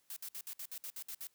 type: noise bursts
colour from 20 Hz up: blue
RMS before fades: -44 dBFS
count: 10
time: 0.1-1.271 s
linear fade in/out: 2 ms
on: 64 ms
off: 59 ms
effects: white hiss -74 dBFS RMS until 1.34 s